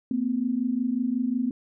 sine tone pair together, 231.4 / 256.9 Hz, A#3 / C4, -13 / -32 cents, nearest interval major second, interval 181 cents, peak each -27 / -25 dBFS, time 0.11-1.51 s, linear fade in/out 2 ms, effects none

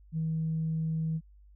sine tone, 160.1 Hz, D#3, 50 cents sharp, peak -27 dBFS, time 0.12-1.21 s, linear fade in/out 50 ms, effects tanh soft clip ceiling -23 dBFS + added 50 Hz sine -53 dBFS peak until 1.55 s

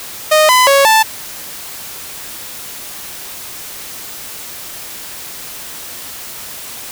sawtooth tone with pitch steps, 618 / 1009 / 554 / 881 Hz, D#5 / B5 / C#5 / A5, -12 / +37 / -1 / +2 cents, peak -3 dBFS, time 0.31-1.03 s, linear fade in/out 10 ms, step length 180 ms, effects white hiss -29 dBFS RMS until 6.91 s

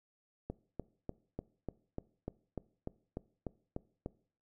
click train, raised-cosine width 2 ms, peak -25 dBFS, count 13, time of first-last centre 0.5-4.061 s, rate 3.37 Hz, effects noise-tail reverb RT60 0.5 s tail -21 dB re dry

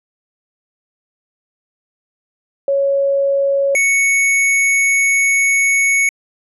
sine / square tone pair in turn, 554.4 / 2218 Hz, C#5 / C#7, 0 / 0 cents, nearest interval 2 octaves, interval 2400 cents, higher second, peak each -12 dBFS, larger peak neither, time 2.68-3.75 / 3.75-6.09 s, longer second, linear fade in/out 2 ms, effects resampled to 32000 Hz

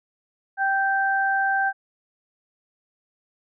sine tone pair together, 779.8 / 1565 Hz, G5 / G6, -9 / -3 cents, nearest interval octave, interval 1206 cents, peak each -22 dBFS, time 0.57-1.73 s, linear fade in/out 50 ms, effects none

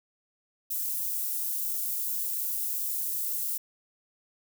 white high-pass noise, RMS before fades -31 dBFS, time 0.7-3.58 s, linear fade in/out 10 ms, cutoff 12000 Hz, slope 12 dB/octave, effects none

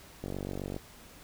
click train, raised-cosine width 2 ms, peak -23 dBFS, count 26, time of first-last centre 0.24-0.764 s, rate 47.7 Hz, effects pink hiss -53 dBFS RMS until 1.23 s

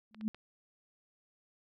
sine tone with exponential growth, 216.6 Hz, A3, 27 cents flat, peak -27 dBFS, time 0.11-0.28 s, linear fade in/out 0 ms, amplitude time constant 35 ms
clicks, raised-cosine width 0.3 ms, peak -36 dBFS, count 3, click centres 0.146 / 0.211 / 0.346 s
effects none

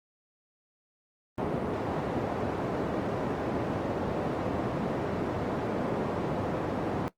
white band-pass noise, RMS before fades -31 dBFS, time 1.38-7.08 s, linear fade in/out 0 ms, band 100 to 530 Hz, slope 12 dB/octave, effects noise-tail reverb RT60 0.1 s tail -17 dB re dry + Opus 32 kbps

